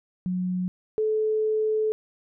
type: tone pair in turn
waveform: sine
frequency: 182.2 / 433.3 Hz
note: F#3 / A4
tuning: -26 / -27 cents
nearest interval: octave + minor third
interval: 1499 cents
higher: second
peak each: -24 / -21 dBFS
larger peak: second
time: 0.26-0.68 / 0.98-1.92 s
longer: second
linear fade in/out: 0 ms
effects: none